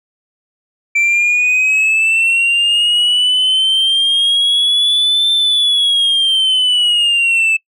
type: linear two-way sweep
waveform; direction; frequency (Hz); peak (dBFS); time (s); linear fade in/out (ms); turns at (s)
sine; up then down; 2334 to 3562 to 2618; -7; 0.95-7.57; 10; 5.32
effects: noise-tail reverb RT60 0.1 s tail -25 dB re dry + tanh soft clip ceiling -9 dBFS